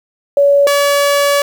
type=tone pair in turn; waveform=sine / sawtooth; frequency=566 / 569.9 Hz; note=C#5 / C#5; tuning=+36 / +48 cents; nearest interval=unison; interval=12 cents; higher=second; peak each=-6 dBFS; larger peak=neither; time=0.37-0.67 / 0.67-1.42 s; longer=second; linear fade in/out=2 ms; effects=7-bit